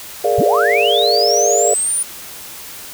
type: chord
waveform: sine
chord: Bb dominant seventh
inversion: third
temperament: equal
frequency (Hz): 415.3 / 466.2 / 587.3 / 698.5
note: Ab4 / Bb4 / D5 / F5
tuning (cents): 0 / 0 / 0 / 0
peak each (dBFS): -18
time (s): 0.24-1.74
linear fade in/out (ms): 5
type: linear sweep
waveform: sine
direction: up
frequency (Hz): 58.3 to 9690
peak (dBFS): -15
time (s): 0.38-2.03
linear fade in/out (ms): 5
effects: white hiss -33 dBFS RMS until 2.93 s